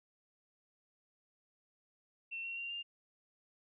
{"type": "tone with pitch steps", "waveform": "sine", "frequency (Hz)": [2700, 2733, 2766, 2800], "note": ["E7", "F7", "F7", "F7"], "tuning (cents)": [41, -38, -17, 4], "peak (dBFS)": -39, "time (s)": [2.31, 2.83], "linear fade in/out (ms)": 20, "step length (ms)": 130, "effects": []}